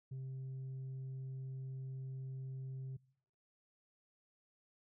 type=tone; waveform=sine; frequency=132 Hz; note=C3; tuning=16 cents sharp; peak=-39 dBFS; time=0.11-2.97 s; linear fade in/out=10 ms; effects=noise-tail reverb RT60 0.7 s tail -26 dB re dry + tanh soft clip ceiling -41 dBFS